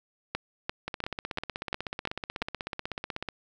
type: two click trains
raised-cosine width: 0.3 ms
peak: -17 / -13 dBFS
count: 40 / 7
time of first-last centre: 0.88-3.287 / 0.35-2.419 s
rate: 16.2 / 2.9 Hz
effects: none